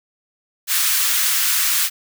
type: high-pass noise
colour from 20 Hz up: white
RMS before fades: -18 dBFS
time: 0.67-1.9 s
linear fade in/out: 50 ms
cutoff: 1200 Hz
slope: 24 dB/octave
effects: none